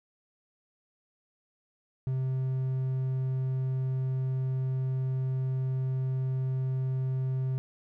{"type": "tone", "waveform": "triangle", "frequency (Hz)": 130.81, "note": "C3", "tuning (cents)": 0, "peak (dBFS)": -25, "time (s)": [2.07, 7.58], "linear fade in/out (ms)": 0, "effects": []}